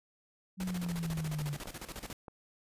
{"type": "exponential sweep", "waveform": "sine", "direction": "down", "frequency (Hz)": [188.8, 143], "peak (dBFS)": -33, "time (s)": [0.57, 1.58], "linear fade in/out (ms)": 50}
{"type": "noise with tremolo", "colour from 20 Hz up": "pink", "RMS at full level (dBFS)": -42, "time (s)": [0.6, 2.13], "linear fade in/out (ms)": 2, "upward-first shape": "square", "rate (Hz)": 14, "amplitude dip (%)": 75}
{"type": "clicks", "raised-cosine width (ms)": 1, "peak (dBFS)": -31, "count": 4, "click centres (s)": [0.864, 1.657, 2.055, 2.282]}
{"effects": ["resampled to 32000 Hz"]}